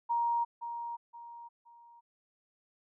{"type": "tone with echo", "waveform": "sine", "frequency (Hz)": 940, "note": "A#5", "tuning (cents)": 14, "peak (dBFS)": -27, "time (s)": [0.09, 0.45], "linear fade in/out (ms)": 20, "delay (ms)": 520, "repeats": 3, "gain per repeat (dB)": -9, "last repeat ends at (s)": 2.01, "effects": []}